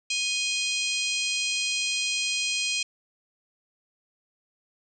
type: harmonic tone with a mistuned harmonic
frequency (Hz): 831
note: G#5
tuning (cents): +1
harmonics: 3 / 4 / 5 / 6 / 7 / 8 / 9 / 10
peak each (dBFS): -29 / -31 / -33 / -35 / -36 / -37 / -38 / -39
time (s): 0.1-2.83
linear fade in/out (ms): 5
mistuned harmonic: 4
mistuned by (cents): -63
effects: none